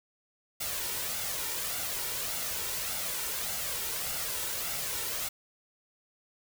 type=noise with flanger; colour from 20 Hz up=white; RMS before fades=-34 dBFS; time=0.6-5.29 s; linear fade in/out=10 ms; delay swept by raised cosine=1.4 to 2.18 ms; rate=1.7 Hz; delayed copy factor=+0.5; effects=none